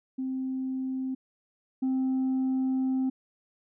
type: tone pair in turn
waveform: sine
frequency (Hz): 261.6 / 261.6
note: C4 / C4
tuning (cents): 0 / 0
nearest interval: unison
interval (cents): 0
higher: neither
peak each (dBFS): -28 / -22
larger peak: second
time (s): 0.18-1.15 / 1.82-3.1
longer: second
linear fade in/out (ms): 10
effects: tanh soft clip ceiling -23 dBFS